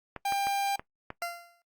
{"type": "clicks", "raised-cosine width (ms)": 0.5, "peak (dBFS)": -22, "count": 5, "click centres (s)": [0.163, 0.323, 0.47, 0.795, 1.104]}
{"type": "tone", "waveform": "45% pulse", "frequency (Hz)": 796, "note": "G5", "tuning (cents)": 26, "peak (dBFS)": -27, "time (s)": [0.25, 0.76], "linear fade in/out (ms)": 5}
{"type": "tone with exponential decay", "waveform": "20% pulse", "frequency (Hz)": 690, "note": "F5", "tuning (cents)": -21, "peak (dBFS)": -24, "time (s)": [1.22, 1.62], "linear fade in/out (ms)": 1, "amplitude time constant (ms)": 85}
{"effects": ["noise-tail reverb RT60 0.1 s tail -19 dB re dry", "Opus 48 kbps"]}